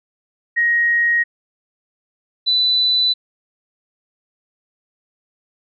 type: tone pair in turn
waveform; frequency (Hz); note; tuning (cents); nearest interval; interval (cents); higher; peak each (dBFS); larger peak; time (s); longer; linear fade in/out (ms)
sine; 1882 / 3988; A#6 / B7; +16 / +16; octave + minor second; 1300; second; -13; neither; 0.56-1.24 / 2.46-3.14; neither; 20
effects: none